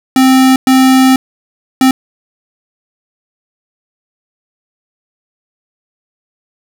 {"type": "tone bursts at uneven times", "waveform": "square", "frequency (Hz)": 261.6, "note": "C4", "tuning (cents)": 0, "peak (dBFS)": -5, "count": 3, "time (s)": [[0.16, 0.56], [0.67, 1.16], [1.81, 1.91]], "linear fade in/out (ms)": 2, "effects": []}